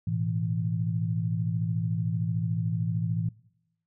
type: chord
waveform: sine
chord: A suspended second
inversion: none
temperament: equal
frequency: 110 / 123.47 / 164.81 Hz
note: A2 / B2 / E3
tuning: 0 / 0 / 0 cents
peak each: -28 / -34 / -29 dBFS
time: 0.07-3.29 s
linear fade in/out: 5 ms
effects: noise-tail reverb RT60 0.9 s tail -23 dB re dry